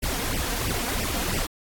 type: noise with flanger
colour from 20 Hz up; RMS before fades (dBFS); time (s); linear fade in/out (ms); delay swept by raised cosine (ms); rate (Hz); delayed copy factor
pink; -27; 0.02-1.47; 20; 0.36 to 4.36; 3; +0.9
effects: AAC 64 kbps